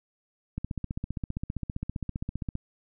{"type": "click train", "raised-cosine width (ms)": 5, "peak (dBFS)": -19, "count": 31, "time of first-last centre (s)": [0.58, 2.554], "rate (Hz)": 15.2, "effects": []}